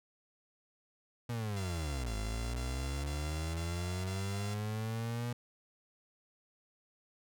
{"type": "linear two-way sweep", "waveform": "35% pulse", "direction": "down then up", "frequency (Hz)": [121.3, 51.91, 121.3], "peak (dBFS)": -33, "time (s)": [1.29, 5.33], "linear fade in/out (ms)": 5, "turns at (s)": 2.16}
{"type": "tone bursts", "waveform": "5% pulse", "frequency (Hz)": 686, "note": "F5", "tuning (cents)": -31, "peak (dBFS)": -35, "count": 6, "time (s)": [1.56, 4.545], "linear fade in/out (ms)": 10, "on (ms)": 480, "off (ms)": 21}
{"effects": []}